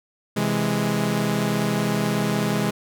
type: chord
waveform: sawtooth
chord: C augmented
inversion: none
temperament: equal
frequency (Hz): 130.81 / 164.81 / 207.7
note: C3 / E3 / G#3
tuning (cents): 0 / 0 / 0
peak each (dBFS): -23 / -22 / -19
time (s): 0.36-2.71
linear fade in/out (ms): 10
effects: none